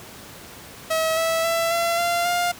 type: tone with pitch steps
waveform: sawtooth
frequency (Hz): 643 / 654.6 / 666.4 / 678.5 / 690.7 / 703.2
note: E5 / E5 / E5 / E5 / F5 / F5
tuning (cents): -43 / -12 / +19 / +50 / -19 / +12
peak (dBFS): -16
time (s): 0.9-2.52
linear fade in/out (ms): 10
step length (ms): 270
effects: pink hiss -41 dBFS RMS until 2.59 s + high-pass 80 Hz 12 dB/octave